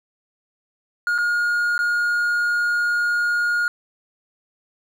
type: tone with dropouts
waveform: triangle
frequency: 1429 Hz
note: F6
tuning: 39 cents sharp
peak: -16 dBFS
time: 1.07-3.68 s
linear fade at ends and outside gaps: 1 ms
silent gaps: 1.18-1.185 / 1.779-1.79 s
effects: none